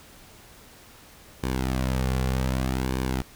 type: tone with flanger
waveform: sawtooth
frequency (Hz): 64.6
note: C2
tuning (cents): -21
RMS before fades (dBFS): -26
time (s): 1.43-3.22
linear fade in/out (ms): 5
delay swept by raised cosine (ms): 1.5 to 3.2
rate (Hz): 0.65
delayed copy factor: -0.6
effects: pink hiss -50 dBFS RMS until 3.35 s